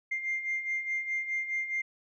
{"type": "beating tone pair", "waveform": "sine", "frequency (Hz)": [2100, 2104.8], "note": ["C7", "C7"], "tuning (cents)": [6, 10], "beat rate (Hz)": 4.8, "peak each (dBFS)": [-36, -30], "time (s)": [0.11, 1.82], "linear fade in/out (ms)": 10, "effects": ["tanh soft clip ceiling -24 dBFS"]}